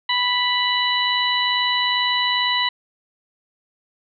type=harmonic tone; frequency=987.8 Hz; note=B5; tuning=in tune; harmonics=1 / 2 / 3 / 4; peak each=-23 / -23 / -23 / -23 dBFS; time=0.09-2.69 s; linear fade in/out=5 ms; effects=none